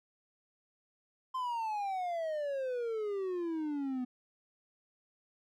triangle exponential sweep, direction down, 1046.5 to 246.9 Hz, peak -31 dBFS, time 1.34-4.05 s, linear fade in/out 10 ms, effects none

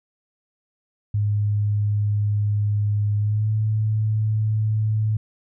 sine tone with pitch glide, 103.83 to 108.18 Hz, G#2 to A2, 0 to -29 cents, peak -18 dBFS, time 1.14-5.17 s, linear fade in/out 5 ms, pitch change +71 cents, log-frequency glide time 3.18-3.51 s, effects none

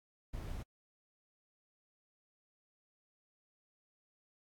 brown noise, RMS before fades -42 dBFS, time 0.33-0.63 s, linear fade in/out 10 ms, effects AAC 64 kbps

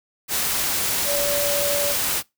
sine tone in noise, 575 Hz, D5, 37 cents flat, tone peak -23 dBFS, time 1.05-1.95 s, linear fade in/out 50 ms, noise white, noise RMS -23 dBFS, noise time 0.28-2.23 s, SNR -3 dB, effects noise-tail reverb RT60 0.2 s tail -23 dB re dry

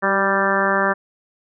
harmonic tone with a mistuned harmonic, 196.2 Hz, G3, 2 cents sharp, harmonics 1 / 2 / 3 / 4 / 5 / 6 / 7 / 8 / 9, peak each -26 / -25 / -23 / -27 / -25 / -23 / -26 / -23 / -24 dBFS, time 0.02-0.94 s, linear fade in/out 20 ms, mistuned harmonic 2, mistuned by -27 cents, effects none

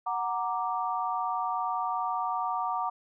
sine chord, Gb augmented, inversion none, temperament equal, 740 / 932.3 / 1174.7 Hz, Gb5 / Bb5 / D6, 0 / 0 / 0 cents, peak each -32 dBFS, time 0.06-2.9 s, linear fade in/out 10 ms, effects none

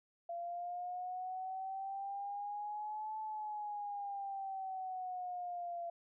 sine exponential two-way sweep, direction up then down, 683 to 870 to 683 Hz, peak -39 dBFS, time 0.29-5.9 s, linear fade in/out 5 ms, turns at 3.19 s, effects none

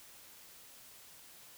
silence, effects white hiss -56 dBFS RMS until 1.57 s

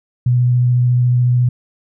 sine tone with vibrato, 123.47 Hz, B2, in tune, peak -10 dBFS, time 0.26-1.49 s, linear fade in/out 5 ms, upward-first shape sine, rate 14 Hz, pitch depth 11 cents each way, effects none

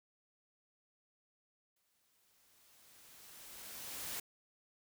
white noise with exponential growth, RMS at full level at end -41 dBFS, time 1.76-4.2 s, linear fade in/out 5 ms, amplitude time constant 530 ms, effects none

